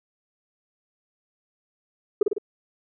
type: tone with echo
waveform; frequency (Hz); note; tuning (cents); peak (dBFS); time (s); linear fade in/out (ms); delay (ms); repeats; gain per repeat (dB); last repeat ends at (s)
sine; 411.5; G#4; -16; -12; 2.21-2.23; 5; 51; 3; -4; 2.383
effects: tanh soft clip ceiling -11 dBFS